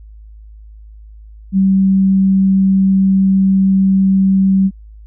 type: tone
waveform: sine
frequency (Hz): 192.4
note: G3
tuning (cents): -32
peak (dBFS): -8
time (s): 1.52-4.71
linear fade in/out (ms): 50
effects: added 53 Hz sine -34 dBFS peak until 5.06 s